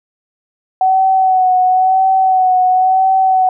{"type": "tone with vibrato", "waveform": "sine", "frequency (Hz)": 750, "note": "F#5", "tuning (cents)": 23, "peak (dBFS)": -8, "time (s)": [0.81, 3.49], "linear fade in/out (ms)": 2, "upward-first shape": "sine", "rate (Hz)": 0.97, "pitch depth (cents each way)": 31, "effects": []}